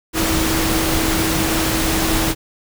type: tone in noise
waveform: sine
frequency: 322.2 Hz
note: E4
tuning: 39 cents flat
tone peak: -21 dBFS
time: 0.13-2.35 s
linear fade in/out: 50 ms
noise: pink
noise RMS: -19 dBFS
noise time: 0.13-2.35 s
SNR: -5 dB
effects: none